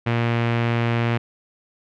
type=tone with low-pass filter; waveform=sawtooth; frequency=117.3 Hz; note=A#2; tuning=11 cents sharp; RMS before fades=-21 dBFS; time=0.06-1.18 s; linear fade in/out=10 ms; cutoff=2500 Hz; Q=1.8; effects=none